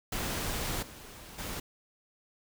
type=noise with level steps; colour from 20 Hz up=pink; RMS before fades=-34 / -48 / -38 dBFS; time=0.12-1.6 s; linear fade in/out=5 ms; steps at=0.82 / 1.38 s; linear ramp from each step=10 ms; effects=none